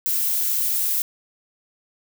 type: noise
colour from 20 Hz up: violet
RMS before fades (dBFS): -22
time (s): 0.06-1.02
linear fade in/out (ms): 0
effects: none